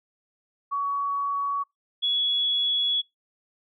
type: tone pair in turn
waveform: sine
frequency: 1126 / 3374 Hz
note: C#6 / G#7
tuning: +27 / +27 cents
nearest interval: octave + perfect fifth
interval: 1900 cents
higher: second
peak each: -24 / -21 dBFS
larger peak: second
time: 0.71-1.64 / 2.02-3.02 s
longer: second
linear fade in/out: 20 ms
effects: noise-tail reverb RT60 0.2 s tail -26 dB re dry